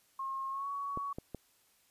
sine tone with pitch glide, 1075 to 1121.9 Hz, C6 to C#6, +47 to +20 cents, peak -35 dBFS, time 0.19-1.13 s, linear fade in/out 5 ms, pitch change +73 cents, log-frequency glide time 0.5-0.68 s
clicks, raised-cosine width 2 ms, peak -26 dBFS, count 3, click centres 0.974 / 1.185 / 1.347 s
effects white hiss -69 dBFS RMS until 1.9 s + resampled to 32000 Hz

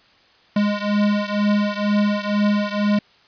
square beating tone pair, 205.7 / 207.8 Hz, G#3 / G#3, -16 / +1 cents, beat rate 2.1 Hz, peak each -20 / -22 dBFS, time 0.56-2.99 s, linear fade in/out 5 ms, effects white hiss -54 dBFS RMS until 3.27 s + resampled to 11025 Hz

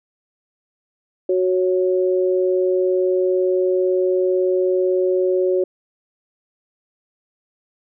sine tone pair together, 369.1 / 553 Hz, F#4 / C#5, -4 / -4 cents, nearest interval perfect fifth, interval 700 cents, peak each -16 / -21 dBFS, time 1.29-5.64 s, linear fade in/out 5 ms, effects none

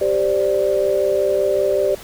sine chord, G suspended fourth, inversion none, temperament just, 392 / 522.7 / 588 Hz, G4 / C5 / D5, 0 / -2 / +2 cents, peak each -19 / -21 / -18 dBFS, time 0.01-1.95 s, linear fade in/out 5 ms, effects pink hiss -38 dBFS RMS until 2.03 s

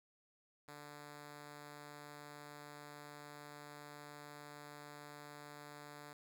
5% pulse tone, 146.83 Hz, D3, in tune, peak -40 dBFS, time 0.68-6.13 s, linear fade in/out 2 ms, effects none

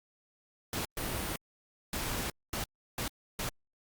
pink noise bursts at uneven times, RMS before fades -35 dBFS, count 6, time 0.73-0.85 / 0.97-1.36 / 1.93-2.3 / 2.53-2.64 / 2.98-3.08 / 3.39-3.49 s, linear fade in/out 2 ms, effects Opus 48 kbps

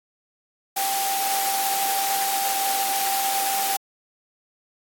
sine tone in noise, 784 Hz, G5, in tune, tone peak -24 dBFS, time 0.76-3.77 s, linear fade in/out 10 ms, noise white, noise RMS -26 dBFS, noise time 0.76-3.77 s, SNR -1 dB, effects high-pass 300 Hz 12 dB/octave + AAC 64 kbps

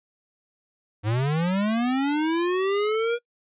square linear sweep, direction up, 100.6 to 480.1 Hz, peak -22 dBFS, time 1.03-3.19 s, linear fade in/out 50 ms, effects noise-tail reverb RT60 0.1 s tail -26 dB re dry + resampled to 8000 Hz

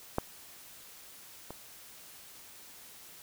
clicks, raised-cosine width 1 ms, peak -14 / -27 dBFS, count 2, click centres 0.184 / 1.506 s, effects white hiss -52 dBFS RMS until 3.22 s

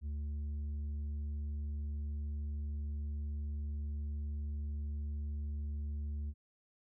sine tone with tanh clipping, 73.42 Hz, D2, in tune, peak -37 dBFS, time 0.01-6.34 s, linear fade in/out 50 ms, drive 5 dB, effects none

